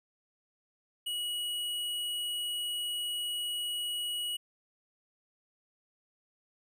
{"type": "tone", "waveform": "square", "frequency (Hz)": 2915, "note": "F#7", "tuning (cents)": -26, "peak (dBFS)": -33, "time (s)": [1.06, 4.37], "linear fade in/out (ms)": 10, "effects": []}